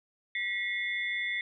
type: tone cluster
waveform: sine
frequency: 1943 / 2148 / 3508 Hz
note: B6 / C7 / A7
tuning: -29 / +45 / -6 cents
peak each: -33 / -33 / -39 dBFS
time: 0.35-1.41 s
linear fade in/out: 2 ms
effects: none